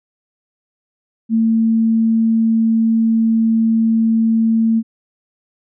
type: tone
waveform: sine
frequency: 225.1 Hz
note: A3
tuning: 40 cents sharp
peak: -11 dBFS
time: 1.29-4.83 s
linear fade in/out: 50 ms
effects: none